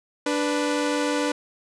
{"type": "tone pair together", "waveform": "sawtooth", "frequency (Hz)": [293.7, 493.9], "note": ["D4", "B4"], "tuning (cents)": [0, 0], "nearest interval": "major sixth", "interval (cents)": 900, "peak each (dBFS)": [-20, -22], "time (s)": [0.26, 1.32], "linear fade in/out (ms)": 5, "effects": ["resampled to 22050 Hz", "8-bit"]}